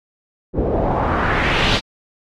pink noise with low-pass filter sweep, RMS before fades -18 dBFS, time 0.53-1.81 s, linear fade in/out 50 ms, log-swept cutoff 400 to 4200 Hz, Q 2.2, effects AAC 48 kbps

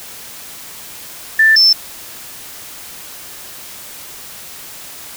sine tone pair in turn, 1771 / 5307 Hz, A6 / E8, +11 / +11 cents, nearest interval octave + perfect fifth, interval 1900 cents, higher second, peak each -6 dBFS, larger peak neither, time 1.39-1.56 / 1.56-1.73 s, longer neither, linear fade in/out 5 ms, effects white hiss -33 dBFS RMS until 5.16 s

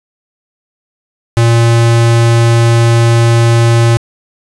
square tone, 116.54 Hz, A#2, in tune, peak -6 dBFS, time 1.37-3.97 s, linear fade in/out 0 ms, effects resampled to 24000 Hz + 7-bit

